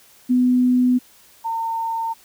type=tone pair in turn; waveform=sine; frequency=250 / 909.1 Hz; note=B3 / A#5; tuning=+21 / -44 cents; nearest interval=octave + minor seventh; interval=2235 cents; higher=second; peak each=-13 / -21 dBFS; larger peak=first; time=0.29-0.99 / 1.44-2.14 s; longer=neither; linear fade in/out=20 ms; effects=white hiss -51 dBFS RMS until 2.24 s